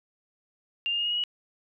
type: tone with pitch steps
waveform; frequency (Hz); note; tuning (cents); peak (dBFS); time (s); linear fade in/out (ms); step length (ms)
sine; 2794 / 2820 / 2846 / 2873 / 2899 / 2926; F7 / F7 / F7 / F7 / F#7 / F#7; 0 / +16 / +32 / +48 / -36 / -20; -25; 0.86-1.238; 0; 63
effects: none